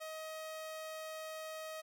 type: tone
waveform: sawtooth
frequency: 631 Hz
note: D#5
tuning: 24 cents sharp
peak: -39 dBFS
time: 0-1.82 s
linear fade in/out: 20 ms
effects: none